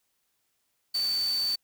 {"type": "tone in noise", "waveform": "sine", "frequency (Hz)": 4542, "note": "C#8", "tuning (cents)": 41, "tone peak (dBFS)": -25, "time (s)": [0.94, 1.56], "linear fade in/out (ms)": 10, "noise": "white", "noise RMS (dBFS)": -41, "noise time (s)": [0.94, 1.56], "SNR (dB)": 13, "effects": ["white hiss -75 dBFS RMS until 1.63 s"]}